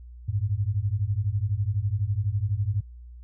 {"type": "beating tone pair", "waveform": "sine", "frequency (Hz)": [96.1, 108.1], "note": ["G2", "A2"], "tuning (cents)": [-34, -30], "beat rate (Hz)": 12, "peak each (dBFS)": [-26, -26], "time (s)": [0.28, 2.81], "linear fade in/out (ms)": 10, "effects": ["added 60 Hz sine -41 dBFS peak until 3.23 s"]}